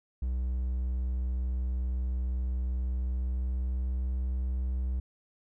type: tone with pitch glide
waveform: triangle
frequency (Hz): 62.7 to 63.5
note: B1 to B1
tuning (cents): +27 to +49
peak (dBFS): -26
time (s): 0.22-5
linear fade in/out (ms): 5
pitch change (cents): +22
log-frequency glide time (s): 2.96-4.11
effects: none